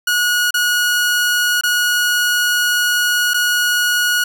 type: tone with dropouts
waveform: sawtooth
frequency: 1453 Hz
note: F#6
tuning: 32 cents flat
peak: -10 dBFS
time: 0.07-4.24 s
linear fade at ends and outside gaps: 5 ms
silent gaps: 0.508-0.541 / 1.611-1.635 / 3.336-3.342 s
effects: 8-bit